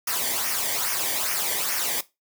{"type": "noise with flanger", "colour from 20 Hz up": "white", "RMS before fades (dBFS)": -26, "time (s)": [0.07, 2.01], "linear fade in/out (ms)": 5, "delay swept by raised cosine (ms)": [0.25, 0.77], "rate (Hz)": 2.4, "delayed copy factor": -0.65, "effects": ["noise-tail reverb RT60 0.2 s tail -17 dB re dry"]}